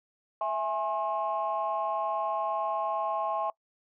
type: chord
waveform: sine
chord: E augmented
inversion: none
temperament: equal with one note detuned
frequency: 659.3 / 830.6 / 1072.8 Hz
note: E5 / G#5 / B#5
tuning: 0 / 0 / +43 cents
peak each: -31 dBFS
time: 0.41-3.5 s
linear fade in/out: 2 ms
effects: noise-tail reverb RT60 0.1 s tail -23 dB re dry + tanh soft clip ceiling -20 dBFS